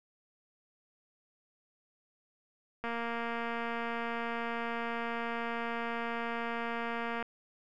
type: click train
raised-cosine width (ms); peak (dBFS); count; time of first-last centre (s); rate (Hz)
0.5; -22; 1023; 2.84-7.226; 233
effects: none